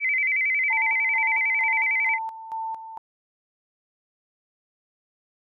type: tone with vibrato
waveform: sine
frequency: 2172 Hz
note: C#7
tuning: 36 cents flat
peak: -20 dBFS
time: 0-2.19 s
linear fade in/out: 50 ms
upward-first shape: square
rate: 11 Hz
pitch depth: 100 cents each way
type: tone with tremolo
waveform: sine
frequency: 893 Hz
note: A5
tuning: 25 cents sharp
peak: -27 dBFS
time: 0.7-2.98 s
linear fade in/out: 5 ms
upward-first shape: square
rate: 2.2 Hz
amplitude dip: 65%
effects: none